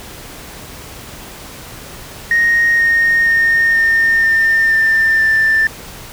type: tone with pitch steps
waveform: sine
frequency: 1864.7 / 1849.7 / 1834.8 / 1820 / 1805.3 / 1790.8 / 1776.4 Hz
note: A#6 / A#6 / A#6 / A#6 / A6 / A6 / A6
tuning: 0 / -14 / -28 / -42 / +44 / +30 / +16 cents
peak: -8 dBFS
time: 2.31-5.67 s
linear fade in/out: 2 ms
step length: 480 ms
effects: tanh soft clip ceiling -6 dBFS + pink hiss -33 dBFS RMS until 6.12 s